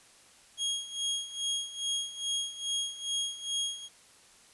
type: tone with tremolo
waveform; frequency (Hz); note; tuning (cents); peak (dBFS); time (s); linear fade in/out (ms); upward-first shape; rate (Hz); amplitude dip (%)
sawtooth; 3277; G#7; -24; -25; 0.57-3.89; 50; sine; 2.4; 80
effects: white hiss -58 dBFS RMS until 4.53 s + resampled to 24000 Hz